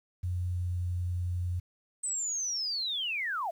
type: tone with pitch glide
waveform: sine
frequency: 89.5 to 88.88 Hz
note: F2 to F2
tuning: +43 to +31 cents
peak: -29 dBFS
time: 0.23-1.6 s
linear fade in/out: 10 ms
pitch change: -12 cents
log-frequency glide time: 0.46-0.77 s
type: linear sweep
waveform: sine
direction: down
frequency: 8200 to 608 Hz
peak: -30 dBFS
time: 2.03-3.51 s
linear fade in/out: 10 ms
effects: 10-bit